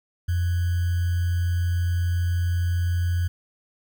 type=tone with sample-and-hold; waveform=sine; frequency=87.3 Hz; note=F2; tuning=in tune; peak=-20 dBFS; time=0.28-3.28 s; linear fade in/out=10 ms; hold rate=1575 Hz; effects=none